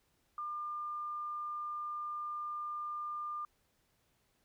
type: tone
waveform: sine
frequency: 1200 Hz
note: D6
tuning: 37 cents sharp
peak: -37 dBFS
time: 0.38-3.45 s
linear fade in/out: 2 ms
effects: pink hiss -75 dBFS RMS until 4.44 s